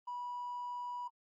sine tone with hard clipping, 977 Hz, B5, 19 cents flat, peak -39 dBFS, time 0.07-1.08 s, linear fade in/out 10 ms, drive 1 dB, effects AAC 32 kbps

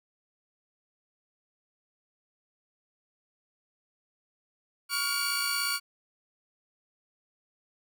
sawtooth tone cluster, 1119 / 1416 / 2295 / 4533 Hz, C#6 / F6 / D7 / C#8, +16 / +23 / -40 / +38 cents, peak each -33 / -29 / -32 / -28 dBFS, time 4.89-5.8 s, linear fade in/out 50 ms, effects none

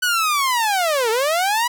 sawtooth linear two-way sweep, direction down then up, 1500 to 429.9 to 990 Hz, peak -13 dBFS, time 0.02-1.68 s, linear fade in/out 10 ms, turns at 1.1 s, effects none

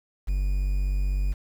triangle tone with quantisation, 48 Hz, G1, 36 cents flat, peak -20 dBFS, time 0.27-1.34 s, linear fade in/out 20 ms, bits 8, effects none

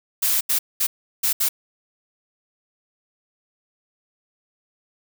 blue noise bursts at uneven times, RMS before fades -20 dBFS, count 5, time 0.22-0.41 / 0.49-0.59 / 0.8-0.87 / 1.23-1.33 / 1.4-1.49 s, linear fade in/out 10 ms, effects none

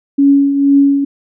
sine tone with tremolo, 279.6 Hz, C#4, 15 cents sharp, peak -4 dBFS, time 0.18-1.05 s, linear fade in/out 10 ms, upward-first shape triangle, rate 2.1 Hz, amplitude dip 60%, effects none

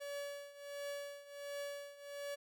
45% pulse tone with tremolo, 570 Hz, C#5, 48 cents sharp, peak -40 dBFS, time 0-2.36 s, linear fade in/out 20 ms, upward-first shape triangle, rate 1.4 Hz, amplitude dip 85%, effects none

